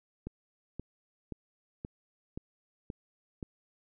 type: click train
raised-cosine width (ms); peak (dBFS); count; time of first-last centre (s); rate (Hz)
3; -25; 7; 0.27-3.428; 1.9
effects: none

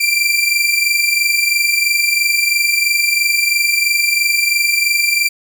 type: tone pair together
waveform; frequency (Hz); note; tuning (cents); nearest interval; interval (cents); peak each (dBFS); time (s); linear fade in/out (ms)
sawtooth; 2349 / 2372; D7 / D7; 0 / +17; unison; 17; -12; 0-5.29; 10
effects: none

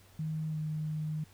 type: tone with pitch glide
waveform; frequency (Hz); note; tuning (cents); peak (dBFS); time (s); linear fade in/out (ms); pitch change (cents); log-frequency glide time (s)
sine; 156.7 to 154.36; D#3 to D#3; +13 to -13; -32; 0.19-1.24; 5; -26; 0.5-0.57
effects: added 96 Hz sine -59 dBFS peak until 1.33 s + pink hiss -61 dBFS RMS until 1.33 s

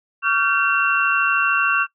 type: tone cluster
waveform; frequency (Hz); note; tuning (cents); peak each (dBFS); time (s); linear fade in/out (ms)
sine; 1137 / 1391 / 1544 / 2724; C#6 / F6 / G6 / F7; +44 / -7 / -27 / -44; -21; 0.22-1.87; 50
effects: noise-tail reverb RT60 0.1 s tail -19 dB re dry

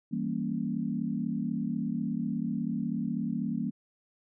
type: chord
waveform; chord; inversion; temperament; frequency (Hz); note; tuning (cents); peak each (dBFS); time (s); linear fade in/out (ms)
sine; E diminished seventh; none; equal with one note detuned; 164.81 / 196.79 / 233.1 / 277.2; E3 / G3 / Bb3 / Db4; 0 / +7 / 0 / 0; -36 / -34 / -32 / -37; 0.11-3.71; 20
effects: none

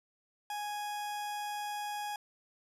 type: tone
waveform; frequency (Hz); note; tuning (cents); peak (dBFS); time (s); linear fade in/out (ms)
40% pulse; 830.6; G#5; 0; -35; 0.5-2.16; 2
effects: resampled to 32000 Hz

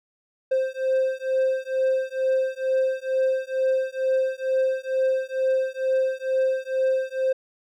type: beating tone pair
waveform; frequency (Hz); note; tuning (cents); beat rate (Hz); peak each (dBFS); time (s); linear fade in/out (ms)
triangle; 523.3 / 525.5; C5 / C5; 0 / +7; 2.2; -22; 0.51-7.33; 10
effects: none

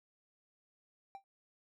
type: tone with exponential decay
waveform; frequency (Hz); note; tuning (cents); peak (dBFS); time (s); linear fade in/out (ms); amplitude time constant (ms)
triangle; 784; G5; 0; -39; 1.15-1.24; 0; 18
effects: none

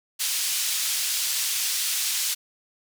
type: band-pass noise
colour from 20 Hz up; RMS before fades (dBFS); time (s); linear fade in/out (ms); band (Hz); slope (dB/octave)
pink; -26; 0.19-2.35; 20; 3700 to 15000; 12
effects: none

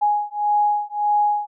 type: beating tone pair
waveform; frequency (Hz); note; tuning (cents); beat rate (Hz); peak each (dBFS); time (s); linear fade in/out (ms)
sine; 830.6 / 832.3; G#5 / G#5; 0 / +4; 1.7; -20; 0.01-1.47; 20
effects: none

